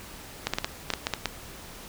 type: clicks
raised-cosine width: 0.2 ms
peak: -8 dBFS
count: 9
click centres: 0.47 / 0.536 / 0.585 / 0.645 / 0.903 / 0.937 / 1.069 / 1.137 / 1.257 s
effects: pink hiss -44 dBFS RMS until 1.88 s